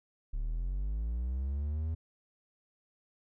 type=linear sweep; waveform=triangle; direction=up; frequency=34.65 to 82 Hz; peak=-29 dBFS; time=0.33-1.95 s; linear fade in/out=10 ms; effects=none